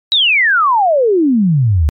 sine exponential sweep, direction down, 3951 to 69.3 Hz, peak -8 dBFS, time 0.12-1.89 s, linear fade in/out 0 ms, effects MP3 96 kbps

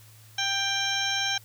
harmonic tone, 789 Hz, G5, 11 cents sharp, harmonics 1 / 2 / 3 / 4 / 5 / 7 / 8, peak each -34 / -31 / -34 / -30 / -32 / -34 / -36 dBFS, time 0.38-1.38 s, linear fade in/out 5 ms, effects added 109 Hz sine -51 dBFS peak until 1.44 s + white hiss -55 dBFS RMS until 1.44 s

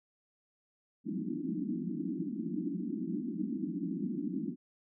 pink band-pass noise, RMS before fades -36 dBFS, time 1.04-4.56 s, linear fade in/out 50 ms, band 170 to 340 Hz, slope 96 dB/octave, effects none

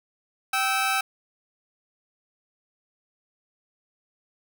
20% pulse tone pair together, 775.6 / 1303 Hz, G5 / E6, -19 / -20 cents, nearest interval major sixth, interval 899 cents, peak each -20 dBFS, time 0.53-1.01 s, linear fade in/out 5 ms, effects none

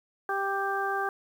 harmonic tone, 393.3 Hz, G4, 6 cents sharp, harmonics 1 / 2 / 3 / 4, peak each -33 / -31 / -33 / -32 dBFS, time 0.29-1.09 s, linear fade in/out 2 ms, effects 9-bit

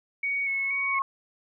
sine tone with vibrato, 2217 Hz, C#7, in tune, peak -25 dBFS, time 0.23-0.99 s, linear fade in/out 5 ms, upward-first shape square, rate 2.1 Hz, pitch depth 18 cents each way
sine tone with exponential growth, 1088 Hz, C#6, 33 cents flat, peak -22 dBFS, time 0.46-1.02 s, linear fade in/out 1 ms, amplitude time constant 120 ms
effects none

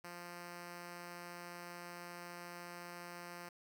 5% pulse tone, 174.61 Hz, F3, in tune, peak -36 dBFS, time 0.04-3.49 s, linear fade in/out 5 ms, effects none

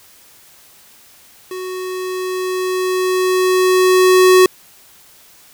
square tone with level ramp, 370 Hz, F#4, in tune, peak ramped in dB -25 to -6 dBFS, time 1.51-4.46 s, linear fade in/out 2 ms, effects white hiss -46 dBFS RMS until 5.53 s

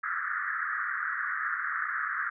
pink band-pass noise, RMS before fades -32 dBFS, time 0.03-2.3 s, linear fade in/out 10 ms, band 1200 to 1900 Hz, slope 96 dB/octave, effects none

